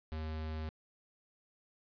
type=tone; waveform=square; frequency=78.5 Hz; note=D#2; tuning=16 cents sharp; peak=-38 dBFS; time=0.12-0.69 s; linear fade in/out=0 ms; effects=resampled to 11025 Hz + 11-bit